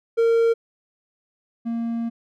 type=tone pair in turn; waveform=triangle; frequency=459.9 / 231.6 Hz; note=A#4 / A#3; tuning=-23 / -11 cents; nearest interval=octave; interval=1188 cents; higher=first; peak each=-13 / -21 dBFS; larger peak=first; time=0.17-0.54 / 1.65-2.1 s; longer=second; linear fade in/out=20 ms; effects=none